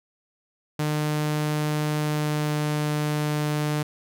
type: tone with pitch glide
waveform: sawtooth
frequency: 151.1 to 150.06 Hz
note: D3 to D3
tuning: +50 to +38 cents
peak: -19 dBFS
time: 0.79-3.83 s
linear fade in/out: 5 ms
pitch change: -12 cents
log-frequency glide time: 1.99-2.65 s
effects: none

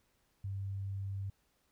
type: tone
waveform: sine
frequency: 98 Hz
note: G2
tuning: in tune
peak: -36 dBFS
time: 0.44-1.3 s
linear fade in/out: 5 ms
effects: pink hiss -75 dBFS RMS until 1.71 s

